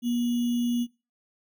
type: tone with sample-and-hold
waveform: sine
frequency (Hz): 239.8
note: A#3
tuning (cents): +49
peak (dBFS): -23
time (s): 0.02-0.87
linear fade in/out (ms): 50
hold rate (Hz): 3150
effects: noise-tail reverb RT60 0.3 s tail -19 dB re dry